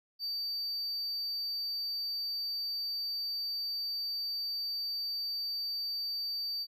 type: tone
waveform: triangle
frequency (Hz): 4620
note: D8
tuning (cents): -29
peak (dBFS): -32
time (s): 0.19-6.67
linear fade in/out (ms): 50
effects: none